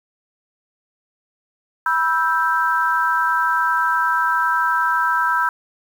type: chord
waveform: sine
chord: E minor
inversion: second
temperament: equal with one note detuned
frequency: 977.5 / 1318.5 / 1568 Hz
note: B5 / E6 / G6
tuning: -18 / 0 / 0 cents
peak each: -20 dBFS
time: 1.86-5.49 s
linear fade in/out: 2 ms
effects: 7-bit